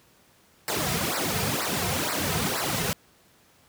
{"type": "noise with flanger", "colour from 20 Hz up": "pink", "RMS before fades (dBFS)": -27, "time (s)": [0.68, 2.93], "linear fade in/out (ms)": 0, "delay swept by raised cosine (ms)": [0.3, 3.6], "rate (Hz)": 2.1, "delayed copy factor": -0.95, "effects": ["pink hiss -59 dBFS RMS until 3.68 s", "high-pass 80 Hz 12 dB/octave"]}